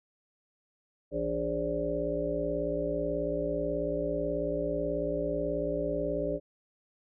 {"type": "harmonic tone with a mistuned harmonic", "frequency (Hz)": 58.3, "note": "A#1", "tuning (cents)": 1, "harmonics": [1, 3, 5, 7, 9, 10], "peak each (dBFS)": [-40, -39, -36, -35, -35, -33], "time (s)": [1.11, 6.4], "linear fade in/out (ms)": 50, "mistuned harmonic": 3, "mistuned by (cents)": -99, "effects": []}